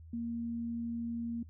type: tone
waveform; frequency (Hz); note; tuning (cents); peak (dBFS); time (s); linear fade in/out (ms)
sine; 233.1; A#3; 0; -34; 0.13-1.43; 5
effects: noise-tail reverb RT60 0.1 s tail -20 dB re dry + added 81 Hz sine -49 dBFS peak until 1.49 s